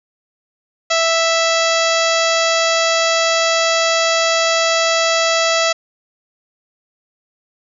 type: harmonic tone with a mistuned harmonic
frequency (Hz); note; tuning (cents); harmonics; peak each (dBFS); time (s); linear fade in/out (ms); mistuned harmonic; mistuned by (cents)
659.3; E5; 0; 1 / 2 / 3 / 4 / 5 / 6 / 7 / 8 / 9 / 10; -17 / -20 / -22 / -23 / -24 / -25 / -25 / -26 / -27 / -27; 0.9-5.73; 10; 10; +50
effects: none